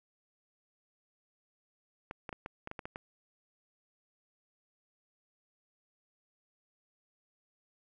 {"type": "clicks", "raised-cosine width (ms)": 0.5, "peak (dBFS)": -25, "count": 9, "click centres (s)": [2.111, 2.292, 2.328, 2.461, 2.674, 2.714, 2.792, 2.855, 2.959], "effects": []}